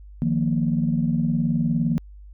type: chord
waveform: sine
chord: Eb suspended second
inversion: none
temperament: just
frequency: 155.56 / 175.01 / 233.3 Hz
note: Eb3 / F3 / Bb3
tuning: 0 / +4 / +2 cents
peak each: -23 / -24 / -22 dBFS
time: 0.22-1.98 s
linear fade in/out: 0 ms
effects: tanh soft clip ceiling -10 dBFS + added 50 Hz sine -40 dBFS peak until 2.33 s